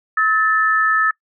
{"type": "tone pair together", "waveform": "sine", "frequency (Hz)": [1290, 1761.1], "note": ["E6", "A6"], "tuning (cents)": [-38, 1], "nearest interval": "perfect fourth", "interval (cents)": 539, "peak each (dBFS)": -16, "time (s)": [0.17, 1.11], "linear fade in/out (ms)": 5, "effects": ["noise-tail reverb RT60 0.1 s tail -24 dB re dry"]}